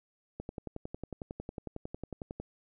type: click train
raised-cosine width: 2 ms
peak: -25 dBFS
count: 23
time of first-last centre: 0.4-2.4 s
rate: 11 Hz
effects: none